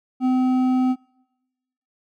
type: tone with hard clipping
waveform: triangle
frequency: 256 Hz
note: C4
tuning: 38 cents flat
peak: -18 dBFS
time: 0.2-0.96 s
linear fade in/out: 50 ms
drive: 11 dB
effects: noise-tail reverb RT60 1.0 s tail -26 dB re dry